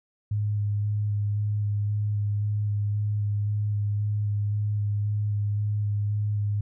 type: tone with vibrato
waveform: sine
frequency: 103.83 Hz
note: G#2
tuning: in tune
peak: -23 dBFS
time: 0.31-6.61 s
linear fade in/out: 5 ms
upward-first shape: square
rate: 1.9 Hz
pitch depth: 11 cents each way
effects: none